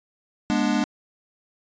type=chord; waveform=square; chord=G# diminished; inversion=none; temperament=equal with one note detuned; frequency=207.7 / 242.1 / 293.7 Hz; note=G#3 / B3 / D4; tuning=0 / -34 / 0 cents; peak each=-25 dBFS; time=0.5-0.84 s; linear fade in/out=0 ms; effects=resampled to 16000 Hz